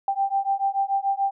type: beating tone pair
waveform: sine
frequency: 784 / 790.9 Hz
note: G5 / G5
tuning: 0 / +15 cents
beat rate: 6.9 Hz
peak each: -24 dBFS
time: 0.08-1.31 s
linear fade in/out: 2 ms
effects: none